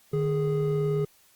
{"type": "tone pair together", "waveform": "triangle", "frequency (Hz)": [151.4, 415.3], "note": ["D#3", "G#4"], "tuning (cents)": [-47, 0], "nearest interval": "octave + perfect fourth", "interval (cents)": 1747, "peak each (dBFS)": [-24, -24], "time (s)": [0.13, 1.05], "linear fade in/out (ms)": 5, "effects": ["white hiss -60 dBFS RMS until 1.35 s", "Opus 48 kbps"]}